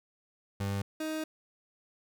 30% pulse tone pair in turn, 99.4 / 313.2 Hz, G2 / D#4, +25 / +11 cents, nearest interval octave + minor sixth, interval 1986 cents, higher second, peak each -28 / -30 dBFS, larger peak first, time 0.6-0.82 / 1-1.24 s, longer second, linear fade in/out 5 ms, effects none

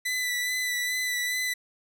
sawtooth tone with vibrato, 1988 Hz, B6, 11 cents sharp, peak -23 dBFS, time 0.05-1.54 s, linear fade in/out 10 ms, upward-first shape sine, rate 2.4 Hz, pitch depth 22 cents each way, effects none

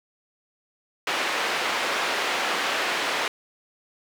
white band-pass noise, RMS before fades -26 dBFS, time 1.07-3.28 s, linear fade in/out 2 ms, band 390 to 2500 Hz, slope 12 dB/octave, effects none

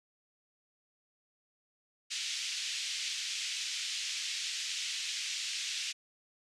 pink band-pass noise, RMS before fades -37 dBFS, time 2.1-5.93 s, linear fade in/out 20 ms, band 2500 to 7100 Hz, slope 24 dB/octave, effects low-pass 11000 Hz 12 dB/octave

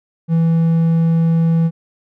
triangle tone, 164.81 Hz, E3, in tune, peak -9 dBFS, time 0.28-1.71 s, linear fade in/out 50 ms, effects none

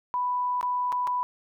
sine tone with dropouts, 990 Hz, B5, 4 cents sharp, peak -24 dBFS, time 0.14-1.23 s, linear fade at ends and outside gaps 0 ms, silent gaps 0.611-0.629 / 0.921-0.926 / 1.071-1.075 s, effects none

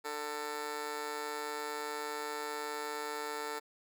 15% pulse tone with amplitude modulation, 445.2 Hz, A4, 20 cents sharp, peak -27 dBFS, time 0.04-3.6 s, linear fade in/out 20 ms, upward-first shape sine, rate 145 Hz, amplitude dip 80%, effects none

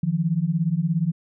sine beating tone pair, 155.8 / 172.8 Hz, D#3 / F3, +3 / -18 cents, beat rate 17 Hz, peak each -23 / -22 dBFS, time 0.03-1.12 s, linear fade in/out 5 ms, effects none

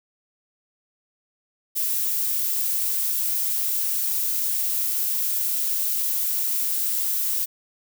violet noise, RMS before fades -24 dBFS, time 1.75-7.46 s, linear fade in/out 20 ms, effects none

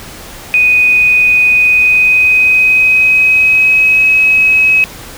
sine tone with pitch glide, 2489 to 2553 Hz, D#7 to D#7, 0 to +44 cents, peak -5 dBFS, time 0.54-4.84 s, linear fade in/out 0 ms, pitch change +44 cents, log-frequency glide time 1.54-4.03 s, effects pink hiss -30 dBFS RMS until 5.17 s

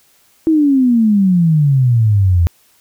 sine exponential sweep, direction down, 327.4 to 82.41 Hz, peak -8 dBFS, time 0.47-2.47 s, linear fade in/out 0 ms, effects white hiss -53 dBFS RMS until 2.8 s

